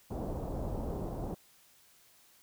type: low-pass noise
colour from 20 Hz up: pink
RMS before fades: -37 dBFS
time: 0.1-1.35 s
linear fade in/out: 10 ms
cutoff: 790 Hz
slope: 24 dB/octave
effects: white hiss -63 dBFS RMS until 2.42 s